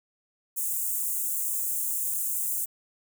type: high-pass noise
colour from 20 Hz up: white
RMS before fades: -29 dBFS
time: 0.56-2.66 s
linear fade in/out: 20 ms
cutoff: 7100 Hz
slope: 48 dB/octave
effects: none